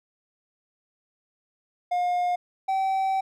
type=tone pair in turn; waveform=triangle; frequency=713 / 769.4 Hz; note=F5 / G5; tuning=+36 / -33 cents; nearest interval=minor second; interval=131 cents; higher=second; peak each=-20 dBFS; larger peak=neither; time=1.91-2.36 / 2.68-3.21 s; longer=second; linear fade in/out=10 ms; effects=none